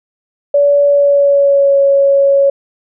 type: tone with pitch glide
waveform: sine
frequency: 572 to 555.4 Hz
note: D5 to C#5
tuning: -46 to +3 cents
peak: -6 dBFS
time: 0.54-2.5 s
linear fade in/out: 5 ms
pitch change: -51 cents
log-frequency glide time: 0.85-1.78 s
effects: none